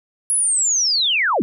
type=linear sweep; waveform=sine; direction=down; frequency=10630 to 161.6 Hz; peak=-15 dBFS; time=0.3-1.42 s; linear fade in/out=0 ms; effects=none